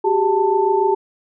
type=tone cluster; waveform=sine; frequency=377.5 / 404.4 / 886 Hz; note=F#4 / G#4 / A5; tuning=+35 / -46 / +12 cents; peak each=-18 dBFS; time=0.04-0.95 s; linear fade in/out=10 ms; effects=none